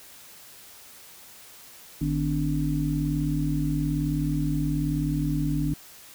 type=harmonic tone with a mistuned harmonic; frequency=50.5 Hz; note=G#1; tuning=48 cents flat; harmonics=1 / 3 / 5 / 6; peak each=-31 / -26 / -32 / -28 dBFS; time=2.01-5.74 s; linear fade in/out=5 ms; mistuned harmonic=6; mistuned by=-68 cents; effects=white hiss -48 dBFS RMS until 6.14 s